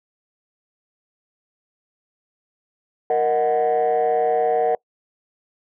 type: chord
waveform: sine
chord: D# minor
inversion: second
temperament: equal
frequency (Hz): 466.2 / 622.3 / 740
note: A#4 / D#5 / F#5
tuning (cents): 0 / 0 / 0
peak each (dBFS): -18 / -22 / -18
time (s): 3.1-4.75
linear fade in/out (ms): 2
effects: noise-tail reverb RT60 0.1 s tail -25 dB re dry + tanh soft clip ceiling -12 dBFS